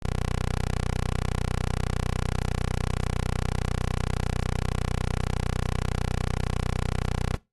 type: tone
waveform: 10% pulse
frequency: 30.87 Hz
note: B0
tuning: in tune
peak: -17 dBFS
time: 0.02-7.37 s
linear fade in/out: 10 ms
effects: noise-tail reverb RT60 0.2 s tail -18 dB re dry + AAC 32 kbps